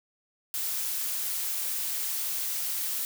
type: noise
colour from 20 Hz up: blue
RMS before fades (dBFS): -31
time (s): 0.54-3.05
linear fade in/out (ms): 0
effects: none

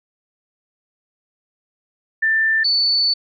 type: tone pair in turn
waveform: sine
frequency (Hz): 1779 / 4483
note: A6 / C#8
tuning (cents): +19 / +19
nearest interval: octave + major third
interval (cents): 1600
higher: second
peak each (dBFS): -14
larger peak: neither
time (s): 2.22-2.64 / 2.64-3.14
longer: second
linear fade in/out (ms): 10
effects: none

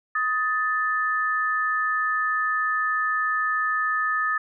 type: tone pair together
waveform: sine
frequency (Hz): 1256.8 / 1760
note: D#6 / A6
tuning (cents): +17 / 0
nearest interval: tritone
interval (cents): 583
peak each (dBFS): -24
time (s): 0.15-4.38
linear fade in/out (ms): 5
effects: none

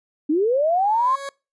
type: linear sweep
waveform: sine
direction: up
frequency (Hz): 283.5 to 1087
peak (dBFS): -16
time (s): 0.29-1.16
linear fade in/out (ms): 10
type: tone with exponential growth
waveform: 20% pulse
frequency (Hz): 554.4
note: C#5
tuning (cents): 0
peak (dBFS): -22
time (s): 0.64-1.29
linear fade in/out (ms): 1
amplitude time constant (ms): 140
effects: noise-tail reverb RT60 0.3 s tail -25 dB re dry + resampled to 22050 Hz

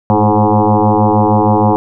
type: tone with frequency modulation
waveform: sine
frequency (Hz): 314.8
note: D#4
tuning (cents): +20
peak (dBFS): -7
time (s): 0.1-1.76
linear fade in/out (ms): 0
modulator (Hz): 106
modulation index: 6.2
effects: none

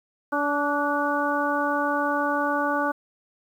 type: harmonic tone with a mistuned harmonic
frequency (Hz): 288.7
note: D4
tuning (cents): -30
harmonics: 1 / 2 / 3 / 4 / 5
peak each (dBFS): -28 / -28 / -28 / -28 / -28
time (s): 0.32-2.92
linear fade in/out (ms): 10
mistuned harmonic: 5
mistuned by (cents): +31
effects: 9-bit

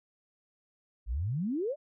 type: exponential sweep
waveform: sine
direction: up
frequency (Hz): 49.26 to 622.3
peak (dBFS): -29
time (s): 1.06-1.76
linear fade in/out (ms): 50
effects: none

